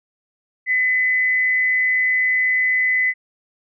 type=tone with frequency modulation; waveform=sine; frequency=2013 Hz; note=B6; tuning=33 cents sharp; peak=-15 dBFS; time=0.66-3.14 s; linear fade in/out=50 ms; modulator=186 Hz; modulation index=0.28; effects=none